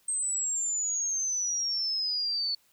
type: exponential sweep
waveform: sine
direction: down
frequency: 8370 to 4435 Hz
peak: -27 dBFS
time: 0.08-2.55 s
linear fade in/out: 5 ms
effects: white hiss -66 dBFS RMS until 2.72 s